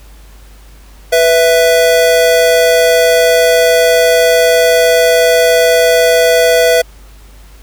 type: tone pair together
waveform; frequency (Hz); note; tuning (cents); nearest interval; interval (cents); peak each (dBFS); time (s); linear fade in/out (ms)
square; 493.9 / 660.1; B4 / E5; 0 / +2; perfect fourth; 502; -10; 1.12-6.82; 10
effects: added 50 Hz sine -35 dBFS peak until 7.62 s + pink hiss -44 dBFS RMS until 7.62 s